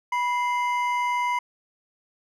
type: tone pair together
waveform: triangle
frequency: 980.5 / 2082 Hz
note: B5 / C7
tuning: -13 / -9 cents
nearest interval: octave + minor second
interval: 1304 cents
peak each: -21 / -28 dBFS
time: 0.12-1.39 s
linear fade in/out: 5 ms
effects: none